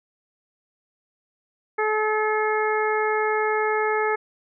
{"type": "harmonic tone", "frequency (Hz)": 430, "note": "A4", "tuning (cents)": -40, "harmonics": [1, 2, 3, 4, 5], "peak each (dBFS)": [-23, -26, -28, -29, -30], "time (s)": [1.78, 4.16], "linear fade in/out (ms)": 10, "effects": []}